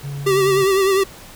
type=tone; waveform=triangle; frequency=141 Hz; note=C#3; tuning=30 cents sharp; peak=-23 dBFS; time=0.03-0.65 s; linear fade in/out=20 ms
type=tone with vibrato; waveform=square; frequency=387.2 Hz; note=G4; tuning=21 cents flat; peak=-14 dBFS; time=0.26-1.04 s; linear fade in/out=10 ms; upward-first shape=triangle; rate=9.9 Hz; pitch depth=61 cents each way
effects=pink hiss -40 dBFS RMS until 1.35 s